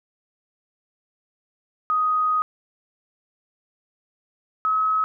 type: tone pair in turn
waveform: sine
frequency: 1250 / 1280.7 Hz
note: D#6 / D#6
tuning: +8 / +50 cents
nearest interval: unison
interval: 42 cents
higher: second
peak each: -18 dBFS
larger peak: neither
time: 1.9-2.42 / 4.65-5.04 s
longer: first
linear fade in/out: 0 ms
effects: none